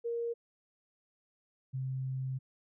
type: tone pair in turn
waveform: sine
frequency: 468.2 / 131.38 Hz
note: A#4 / C3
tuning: +8 / +7 cents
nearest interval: octave + minor seventh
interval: 2201 cents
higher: first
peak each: -32 / -33 dBFS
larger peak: first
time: 0.04-0.34 / 1.73-2.39 s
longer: second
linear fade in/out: 20 ms
effects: none